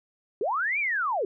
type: linear two-way sweep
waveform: sine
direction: up then down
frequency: 355.6 to 2434 to 355.6 Hz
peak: -24 dBFS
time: 0.41-1.25 s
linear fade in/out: 2 ms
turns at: 0.79 s
effects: none